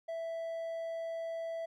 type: tone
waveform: triangle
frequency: 660 Hz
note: E5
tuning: 2 cents sharp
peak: -34 dBFS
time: 0.08-1.66 s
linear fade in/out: 10 ms
effects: none